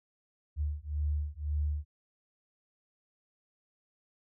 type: beating tone pair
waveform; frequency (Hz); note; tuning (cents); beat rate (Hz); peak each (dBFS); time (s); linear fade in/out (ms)
sine; 73.42 / 75.32; D2 / D2; 0 / +44; 1.9; -33 / -33; 0.56-1.85; 50
effects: none